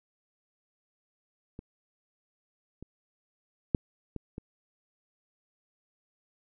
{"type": "clicks", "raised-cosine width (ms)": 3, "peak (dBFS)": [-28, -30, -10, -23, -25], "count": 5, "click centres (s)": [1.591, 2.826, 3.748, 4.163, 4.381], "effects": []}